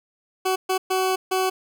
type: tone bursts at uneven times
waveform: 20% pulse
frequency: 375.2 Hz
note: F#4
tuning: 24 cents sharp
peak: -15 dBFS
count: 4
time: 0.45-0.56 / 0.69-0.78 / 0.9-1.16 / 1.31-1.5 s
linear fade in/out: 10 ms
effects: none